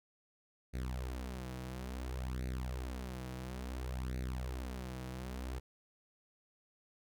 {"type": "tone with flanger", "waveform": "sawtooth", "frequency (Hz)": 63.4, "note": "B1", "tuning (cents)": 46, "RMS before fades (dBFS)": -41, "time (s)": [0.73, 5.6], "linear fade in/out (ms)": 20, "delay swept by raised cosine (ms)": [0.47, 6.27], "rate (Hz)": 0.58, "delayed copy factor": 0.75, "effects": []}